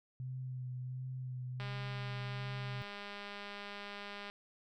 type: tone with vibrato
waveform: sine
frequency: 127.6 Hz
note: C3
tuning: 43 cents flat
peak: -39 dBFS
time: 0.2-2.82 s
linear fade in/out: 0 ms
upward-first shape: sine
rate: 1.4 Hz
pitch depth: 22 cents each way
type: click train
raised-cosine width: 0.3 ms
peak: -30 dBFS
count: 549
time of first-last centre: 1.6-4.3 s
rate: 203 Hz
effects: none